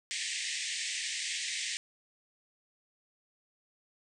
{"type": "band-pass noise", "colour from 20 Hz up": "pink", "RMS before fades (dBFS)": -36, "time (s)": [0.11, 1.77], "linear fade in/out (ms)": 0, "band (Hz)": [1800, 8900], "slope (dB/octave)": 96, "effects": []}